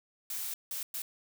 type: noise bursts at uneven times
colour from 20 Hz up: blue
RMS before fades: -37 dBFS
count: 3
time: 0.3-0.54 / 0.71-0.83 / 0.94-1.02 s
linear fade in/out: 2 ms
effects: none